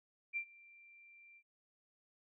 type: tone with ADSR envelope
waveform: sine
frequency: 2362 Hz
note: D7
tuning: 9 cents sharp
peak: -34 dBFS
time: 0.33-1.43 s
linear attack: 36 ms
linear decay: 79 ms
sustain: -24 dB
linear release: 62 ms
effects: none